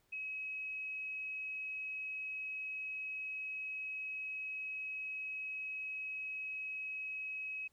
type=tone; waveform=sine; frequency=2555 Hz; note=D#7; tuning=45 cents sharp; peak=-39 dBFS; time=0.12-7.68 s; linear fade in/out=10 ms; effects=pink hiss -75 dBFS RMS until 7.72 s